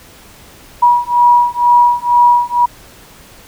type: beating tone pair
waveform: sine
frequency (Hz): 964 / 966.1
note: B5 / B5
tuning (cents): -42 / -38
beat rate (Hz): 2.1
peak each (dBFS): -10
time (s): 0.82-2.66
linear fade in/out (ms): 10
effects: pink hiss -40 dBFS RMS until 3.47 s

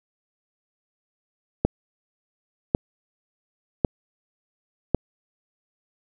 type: click train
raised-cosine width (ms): 2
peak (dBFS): -4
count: 4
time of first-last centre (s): 1.65-4.947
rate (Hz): 0.91
effects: none

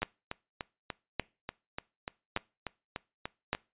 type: two click trains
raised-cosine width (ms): 0.3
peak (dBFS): -13 / -19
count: 4 / 13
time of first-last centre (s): 0.03-3.531 / 0.02-3.549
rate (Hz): 0.857 / 3.4
effects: noise-tail reverb RT60 0.3 s tail -23 dB re dry + resampled to 8000 Hz

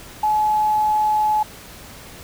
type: tone with quantisation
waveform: sine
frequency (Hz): 853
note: G#5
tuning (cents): +46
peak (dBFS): -15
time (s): 0.23-1.43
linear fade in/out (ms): 5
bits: 7
effects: pink hiss -40 dBFS RMS until 2.23 s

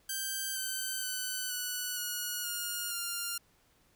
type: tone with pitch steps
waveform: 5% pulse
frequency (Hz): 1568 / 1538.4 / 1509.3 / 1480.9 / 1452.9 / 1425.5 / 1398.5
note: G6 / G6 / F#6 / F#6 / F#6 / F6 / F6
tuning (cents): 0 / -33 / +34 / +1 / -32 / +35 / +2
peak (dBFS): -23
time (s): 0.09-3.38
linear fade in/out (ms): 5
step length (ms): 470
effects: pink hiss -68 dBFS RMS until 3.95 s

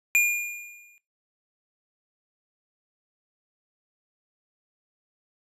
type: tone with exponential decay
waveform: square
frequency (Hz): 2420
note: D#7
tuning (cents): -49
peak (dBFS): -16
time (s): 0.15-0.98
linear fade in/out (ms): 0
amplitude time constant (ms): 180
effects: noise-tail reverb RT60 0.2 s tail -18 dB re dry + resampled to 32000 Hz

